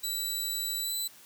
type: tone with pitch glide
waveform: 15% pulse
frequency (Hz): 3951 to 3997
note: B7 to B7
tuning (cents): 0 to +20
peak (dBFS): -24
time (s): 0.03-1.08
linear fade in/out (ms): 10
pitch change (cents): +20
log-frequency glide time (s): 0.8-0.93
effects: white hiss -54 dBFS RMS until 1.25 s + high-pass 60 Hz 12 dB/octave